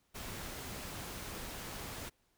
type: noise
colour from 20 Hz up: pink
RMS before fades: -44 dBFS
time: 0.14-2.1 s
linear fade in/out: 20 ms
effects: pink hiss -75 dBFS RMS until 2.37 s